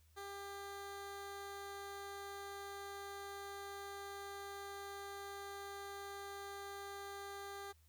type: tone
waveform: 15% pulse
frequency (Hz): 398.7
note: G4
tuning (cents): +29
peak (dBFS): -40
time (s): 0.16-7.73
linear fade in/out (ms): 20
effects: added 78 Hz sine -66 dBFS peak until 7.88 s + white hiss -75 dBFS RMS until 7.88 s